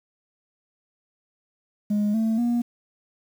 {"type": "tone with pitch steps", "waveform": "sine", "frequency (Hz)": [207.7, 222.6, 238.6], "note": ["G#3", "A3", "A#3"], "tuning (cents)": [0, 20, 41], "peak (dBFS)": -17, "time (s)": [1.9, 2.62], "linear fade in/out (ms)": 10, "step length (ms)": 240, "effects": ["tanh soft clip ceiling -19 dBFS", "8-bit"]}